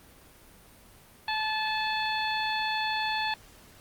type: harmonic tone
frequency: 868 Hz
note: A5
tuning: 24 cents flat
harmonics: 1 / 2 / 3 / 4 / 5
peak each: -30 / -33 / -35 / -36 / -37 dBFS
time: 1.28-3.34 s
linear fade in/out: 2 ms
effects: pink hiss -54 dBFS RMS until 3.8 s + Opus 32 kbps